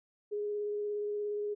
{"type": "tone with vibrato", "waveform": "sine", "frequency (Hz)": 415.1, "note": "G#4", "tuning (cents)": -1, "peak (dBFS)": -32, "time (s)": [0.31, 1.55], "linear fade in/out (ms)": 20, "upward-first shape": "square", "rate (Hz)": 17, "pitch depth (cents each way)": 9, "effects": []}